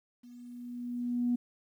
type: tone with level ramp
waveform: sine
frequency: 242.9 Hz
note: B3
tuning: 29 cents flat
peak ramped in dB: -49 to -24 dBFS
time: 0.23-1.36 s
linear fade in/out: 10 ms
effects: tanh soft clip ceiling -20 dBFS + 11-bit